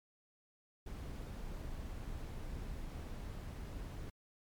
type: noise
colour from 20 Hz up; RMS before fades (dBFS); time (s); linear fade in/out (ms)
brown; -44; 0.86-4.1; 5
effects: MP3 96 kbps